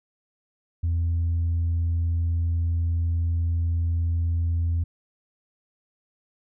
sine tone, 84.1 Hz, E2, 35 cents sharp, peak -19 dBFS, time 0.83-4.84 s, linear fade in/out 10 ms, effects tanh soft clip ceiling -19 dBFS

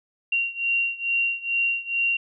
sine beating tone pair, 2757 / 2759.3 Hz, F7 / F7, -23 / -22 cents, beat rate 2.3 Hz, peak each -24 / -26 dBFS, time 0.32-2.17 s, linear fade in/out 5 ms, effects none

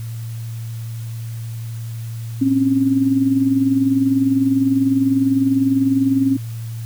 sine tone with tremolo, 270 Hz, C#4, 45 cents flat, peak -10 dBFS, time 2.41-6.37 s, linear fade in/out 10 ms, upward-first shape triangle, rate 20 Hz, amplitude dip 65%, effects added 114 Hz sine -25 dBFS peak until 6.85 s + white hiss -44 dBFS RMS until 6.85 s

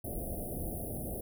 pink band-stop noise, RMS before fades -38 dBFS, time 0.04-1.21 s, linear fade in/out 5 ms, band 740 to 9600 Hz, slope 96 dB/octave, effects none

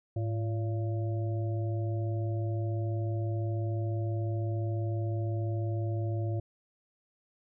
harmonic tone with a mistuned harmonic, 114.1 Hz, A#2, 37 cents flat, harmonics 1 / 3 / 5 / 6, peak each -29 / -39 / -43 / -45 dBFS, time 0.16-6.4 s, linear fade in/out 5 ms, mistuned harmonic 1, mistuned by -110 cents, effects none

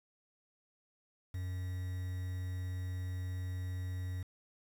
triangle tone with quantisation, 91.7 Hz, F#2, 15 cents flat, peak -34 dBFS, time 1.34-4.23 s, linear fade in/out 5 ms, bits 9, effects none

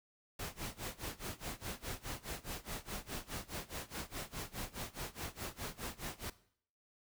pink noise with tremolo, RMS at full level -41 dBFS, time 0.39-6.3 s, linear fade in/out 5 ms, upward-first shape sine, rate 4.8 Hz, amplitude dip 95%, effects noise-tail reverb RT60 0.6 s tail -18 dB re dry

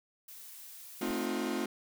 blue noise, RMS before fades -49 dBFS, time 0.28-1.26 s, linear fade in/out 5 ms
brown noise with exponential growth, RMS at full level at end -43 dBFS, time 1-1.11 s, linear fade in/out 2 ms, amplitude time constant 22 ms
40% pulse chord, F dominant seventh, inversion first, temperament equal with one note detuned, 220 / 261.6 / 311.1 / 357.2 Hz, A3 / C4 / Eb4 / F4, 0 / 0 / 0 / +39 cents, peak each -37 / -36 / -38 / -36 dBFS, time 1.01-1.66 s, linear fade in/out 5 ms
effects none

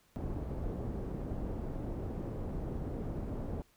pink low-pass noise, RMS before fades -38 dBFS, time 0.16-3.62 s, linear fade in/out 0 ms, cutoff 470 Hz, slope 12 dB/octave, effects pink hiss -68 dBFS RMS until 3.76 s

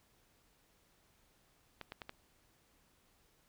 clicks, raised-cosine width 0.3 ms, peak -28 dBFS, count 4, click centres 1.813 / 1.921 / 2.018 / 2.094 s, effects pink hiss -71 dBFS RMS until 3.48 s

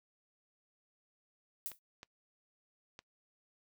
violet noise with exponential decay, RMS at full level -36 dBFS, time 1.66-1.79 s, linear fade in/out 0 ms, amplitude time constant 27 ms
clicks, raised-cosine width 0.2 ms, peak -31 dBFS, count 3, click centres 1.717 / 2.031 / 2.991 s
effects noise-tail reverb RT60 0.1 s tail -24 dB re dry

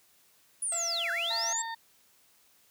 sine linear two-way sweep, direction down then up, 10100 to 1406 to 7660 Hz, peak -29 dBFS, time 0.62-1.62 s, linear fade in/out 5 ms, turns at 1.11 s
sawtooth tone, 679 Hz, F5, 49 cents flat, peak -33 dBFS, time 0.72-1.53 s, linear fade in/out 2 ms
harmonic tone, 911 Hz, A#5, 40 cents flat, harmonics 1 / 2 / 4 / 5, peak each -36 / -40 / -46 / -49 dBFS, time 1.3-1.75 s, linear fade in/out 10 ms
effects white hiss -64 dBFS RMS until 2.7 s + high-pass 60 Hz 12 dB/octave

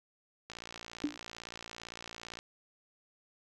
click train, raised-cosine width 0.2 ms, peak -26 dBFS, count 110, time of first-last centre 0.5-2.389 s, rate 57.7 Hz
sine tone with exponential decay, 294 Hz, D4, 2 cents sharp, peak -25 dBFS, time 1.04-1.17 s, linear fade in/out 1 ms, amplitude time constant 28 ms
effects none

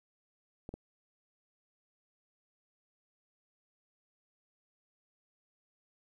clicks, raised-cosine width 2 ms, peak -29 dBFS, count 2, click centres 0.691 / 0.74 s, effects 11-bit

